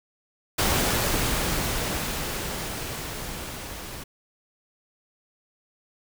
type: noise with level ramp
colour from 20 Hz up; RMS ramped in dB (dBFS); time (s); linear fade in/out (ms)
pink; -22 to -38; 0.58-4.04; 10
effects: none